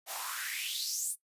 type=noise with high-pass filter sweep; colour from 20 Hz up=white; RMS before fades=-36 dBFS; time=0.06-1.16 s; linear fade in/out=50 ms; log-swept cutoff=640 to 9800 Hz; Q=5.1; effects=noise-tail reverb RT60 0.1 s tail -17 dB re dry + resampled to 32000 Hz